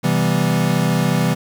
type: chord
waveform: square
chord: C major seventh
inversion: none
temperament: equal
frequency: 130.81 / 164.81 / 196 / 246.9 Hz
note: C3 / E3 / G3 / B3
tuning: 0 / 0 / 0 / 0 cents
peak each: -22 / -19 / -22 / -24 dBFS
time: 0.03-1.35 s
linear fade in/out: 20 ms
effects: 8-bit